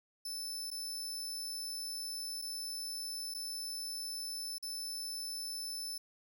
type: tone with dropouts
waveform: sawtooth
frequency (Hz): 5274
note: E8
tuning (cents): 0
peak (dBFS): -36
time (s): 0.25-5.98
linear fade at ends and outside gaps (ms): 5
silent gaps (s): 0.704-0.713 / 2.417-2.421 / 3.34-3.346 / 4.583-4.626
effects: none